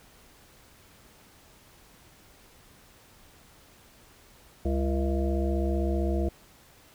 harmonic tone with a mistuned harmonic, 68 Hz, C#2, 33 cents flat, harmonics 1 / 3 / 5 / 7 / 9 / 10, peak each -26 / -33 / -31 / -37 / -37 / -38 dBFS, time 4.65-6.29 s, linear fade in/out 5 ms, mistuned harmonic 9, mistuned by +35 cents, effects pink hiss -56 dBFS RMS until 6.94 s

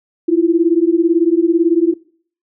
sine beating tone pair, 326.9 / 344.9 Hz, E4 / F4, -14 / -22 cents, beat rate 18 Hz, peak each -13 dBFS, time 0.28-1.94 s, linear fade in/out 10 ms, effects noise-tail reverb RT60 0.5 s tail -21 dB re dry

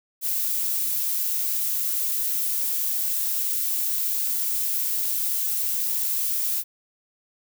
violet noise, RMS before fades -25 dBFS, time 0.21-6.64 s, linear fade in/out 50 ms, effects none

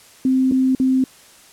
sine tone with dropouts, 260.8 Hz, C4, 5 cents flat, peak -13 dBFS, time 0.25-1.04 s, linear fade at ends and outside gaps 2 ms, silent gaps 0.513-0.52 / 0.75-0.799 s, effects white hiss -47 dBFS RMS until 1.52 s + low-pass 11000 Hz 12 dB/octave

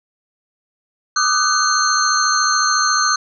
sine tone cluster, 1183 / 1257 / 1506 / 4250 / 6290 Hz, D6 / D#6 / F#6 / C8 / G8, +12 / +17 / +30 / +26 / +5 cents, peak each -20 dBFS, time 1.16-3.16 s, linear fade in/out 5 ms, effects none

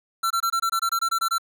square tone bursts, 1350 Hz, E6, 41 cents sharp, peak -21 dBFS, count 12, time 0.23-1.383 s, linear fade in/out 10 ms, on 75 ms, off 23 ms, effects none

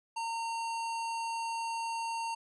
square tone, 916 Hz, A#5, 31 cents flat, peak -34 dBFS, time 0.16-2.35 s, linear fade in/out 10 ms, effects resampled to 24000 Hz

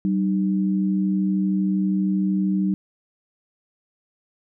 sine tone pair together, 192 / 304.8 Hz, G3 / D#4, -36 / -36 cents, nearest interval minor sixth, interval 800 cents, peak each -19 / -26 dBFS, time 0.05-2.74 s, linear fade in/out 0 ms, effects none

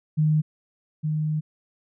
sine tone pair in turn, 153.9 / 153.9 Hz, D#3 / D#3, -19 / -19 cents, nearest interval unison, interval 0 cents, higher neither, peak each -17 / -22 dBFS, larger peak first, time 0.17-0.42 / 1.03-1.41 s, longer second, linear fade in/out 20 ms, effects none

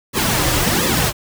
pink noise with flanger, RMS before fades -17 dBFS, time 0.13-1.13 s, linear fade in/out 50 ms, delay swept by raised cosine 1.3 to 4.8 ms, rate 1.4 Hz, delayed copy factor -0.85, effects none

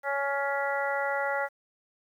harmonic tone, 279.5 Hz, C#4, 14 cents sharp, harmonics 2 / 3 / 4 / 5 / 6 / 7, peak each -31 / -32 / -41 / -33 / -39 / -34 dBFS, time 0.03-1.49 s, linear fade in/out 50 ms, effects 10-bit

